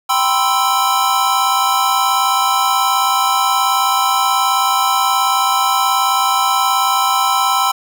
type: chord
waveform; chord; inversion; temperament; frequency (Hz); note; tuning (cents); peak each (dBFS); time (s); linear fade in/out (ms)
square; C major seventh; second; equal; 784 / 987.8 / 1046.5 / 1318.5; G5 / B5 / C6 / E6; 0 / 0 / 0 / 0; -19 / -20 / -19 / -18; 0.09-7.72; 10
effects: none